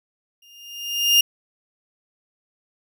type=tone with exponential growth; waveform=35% pulse; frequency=2820 Hz; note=F7; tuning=16 cents sharp; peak=-9 dBFS; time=0.42-1.21 s; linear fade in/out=5 ms; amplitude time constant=170 ms; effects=none